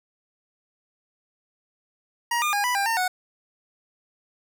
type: tone with pitch steps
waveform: 25% pulse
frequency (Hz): 948 / 1210 / 816 / 987 / 797 / 910 / 736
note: A#5 / D#6 / G#5 / B5 / G5 / A#5 / F#5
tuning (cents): +29 / -49 / -31 / -1 / +28 / -42 / -9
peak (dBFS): -18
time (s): 2.31-3.08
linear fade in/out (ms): 5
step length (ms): 110
effects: none